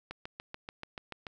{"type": "click train", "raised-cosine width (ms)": 0.3, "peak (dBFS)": -24, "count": 9, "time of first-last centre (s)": [0.11, 1.268], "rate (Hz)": 6.91, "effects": []}